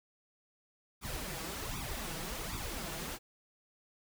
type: noise with flanger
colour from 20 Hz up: pink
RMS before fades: -40 dBFS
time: 1.01-3.19 s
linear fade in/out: 50 ms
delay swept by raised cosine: 0.83 to 6.23 ms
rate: 1.3 Hz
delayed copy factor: +0.8
effects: none